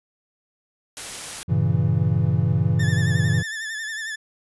white noise, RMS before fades -33 dBFS, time 0.97-1.43 s, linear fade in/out 0 ms
triangle chord, G diminished seventh, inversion none, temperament equal, 98 / 116.54 / 138.59 / 164.81 Hz, G2 / Bb2 / Db3 / Fb3, 0 / 0 / 0 / 0 cents, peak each -21 dBFS, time 1.48-3.43 s, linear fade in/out 20 ms
40% pulse tone with vibrato, 1760 Hz, A6, in tune, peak -27 dBFS, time 2.79-4.16 s, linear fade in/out 10 ms, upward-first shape sine, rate 11 Hz, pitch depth 59 cents each way
effects resampled to 24000 Hz

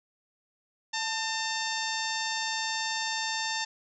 harmonic tone with a mistuned harmonic, 900 Hz, A5, 39 cents sharp, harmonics 1 / 2 / 3 / 4 / 5 / 6 / 7 / 8, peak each -35 / -35 / -39 / -37 / -38 / -37 / -41 / -42 dBFS, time 0.93-3.65 s, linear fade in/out 10 ms, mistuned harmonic 1, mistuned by -36 cents, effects none

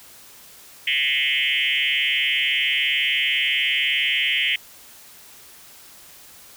sine tone with frequency modulation, 2581 Hz, E7, 37 cents flat, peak -18 dBFS, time 0.87-4.56 s, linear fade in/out 5 ms, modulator 141 Hz, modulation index 4.5, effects white hiss -46 dBFS RMS until 6.56 s

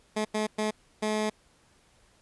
15% pulse tone bursts at uneven times, 214.3 Hz, A3, 45 cents flat, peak -20 dBFS, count 4, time 0.16-0.25 / 0.34-0.47 / 0.58-0.71 / 1.02-1.3 s, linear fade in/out 10 ms, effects pink hiss -63 dBFS RMS until 2.21 s + resampled to 24000 Hz

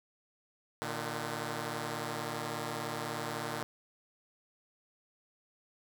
5% pulse tone pair together, 116.54 / 151.47 Hz, A#2 / D#3, 0 / -46 cents, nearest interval perfect fourth, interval 454 cents, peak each -27 dBFS, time 0.82-3.63 s, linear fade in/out 0 ms, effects none

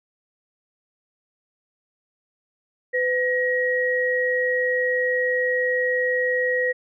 sine tone pair together, 502.8 / 1897 Hz, B4 / A#6, +31 / +30 cents, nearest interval octave + major seventh, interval 2299 cents, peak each -22 dBFS, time 2.93-6.73 s, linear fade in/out 20 ms, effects none

